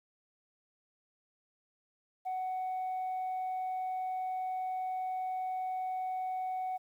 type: tone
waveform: sine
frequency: 745 Hz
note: F#5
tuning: 12 cents sharp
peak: -31 dBFS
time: 2.25-6.78 s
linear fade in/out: 20 ms
effects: tanh soft clip ceiling -31 dBFS + 11-bit